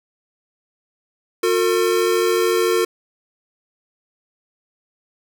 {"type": "tone pair together", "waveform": "square", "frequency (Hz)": [359.9, 453.5], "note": ["F#4", "A#4"], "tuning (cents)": [-48, -48], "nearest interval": "major third", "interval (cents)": 400, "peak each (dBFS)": -19, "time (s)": [1.43, 2.85], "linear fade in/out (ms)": 5, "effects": []}